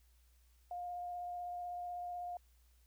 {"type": "tone with vibrato", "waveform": "sine", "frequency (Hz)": 709, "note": "F5", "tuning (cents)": 26, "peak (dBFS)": -40, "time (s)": [0.71, 2.37], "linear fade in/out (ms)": 2, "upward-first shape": "triangle", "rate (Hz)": 16, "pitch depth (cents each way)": 13, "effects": ["added 60 Hz sine -65 dBFS peak until 2.86 s", "white hiss -75 dBFS RMS until 2.86 s"]}